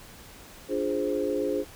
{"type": "chord", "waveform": "sine", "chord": "D half-diminished seventh", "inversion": "none", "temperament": "equal", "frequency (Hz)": [293.7, 349.2, 415.3, 523.3], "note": ["D4", "F4", "Ab4", "C5"], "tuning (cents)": [0, 0, 0, 0], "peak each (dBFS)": [-31, -33, -29, -30], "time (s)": [0.68, 1.65], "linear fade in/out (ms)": 50, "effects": ["pink hiss -48 dBFS RMS until 1.75 s"]}